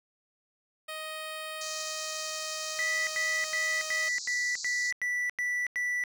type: tone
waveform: 10% pulse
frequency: 625 Hz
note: D#5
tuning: 8 cents sharp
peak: -28 dBFS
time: 0.88-4.09 s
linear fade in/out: 10 ms
type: band-pass noise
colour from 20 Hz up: white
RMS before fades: -39 dBFS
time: 1.61-4.91 s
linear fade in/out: 2 ms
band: 4100 to 7400 Hz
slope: 96 dB/octave
type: tone bursts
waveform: triangle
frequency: 1966 Hz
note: B6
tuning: 8 cents flat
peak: -26 dBFS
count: 9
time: 2.79-6.038 s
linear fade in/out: 0 ms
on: 280 ms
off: 91 ms
effects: none